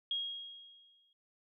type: tone with exponential decay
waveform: sine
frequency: 3275 Hz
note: G#7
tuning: 25 cents flat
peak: -31 dBFS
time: 0.11-1.13 s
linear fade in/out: 2 ms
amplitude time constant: 220 ms
effects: none